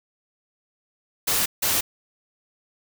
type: noise bursts at uneven times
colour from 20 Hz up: white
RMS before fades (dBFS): -22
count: 2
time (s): 1.27-1.46 / 1.62-1.81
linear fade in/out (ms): 10
effects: none